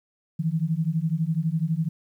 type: beating tone pair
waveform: sine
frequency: 155.56 / 167.56 Hz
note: D#3 / E3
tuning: 0 / +29 cents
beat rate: 12 Hz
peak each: -25 dBFS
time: 0.39-1.89 s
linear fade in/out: 10 ms
effects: 10-bit